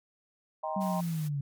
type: chord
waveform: sine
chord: C minor seventh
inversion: first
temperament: just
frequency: 627.9 / 784.9 / 941.9 / 1046.5 Hz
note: Eb5 / G5 / Bb5 / C6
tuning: +16 / +2 / +18 / 0 cents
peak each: -35 / -36 / -37 / -39 dBFS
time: 0.63-1.01 s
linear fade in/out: 10 ms
type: linear sweep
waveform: sine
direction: down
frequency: 196.9 to 137.6 Hz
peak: -29 dBFS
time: 0.76-1.41 s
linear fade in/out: 5 ms
type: noise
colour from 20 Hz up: white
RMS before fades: -48 dBFS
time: 0.8-1.29 s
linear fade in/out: 20 ms
effects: MP3 96 kbps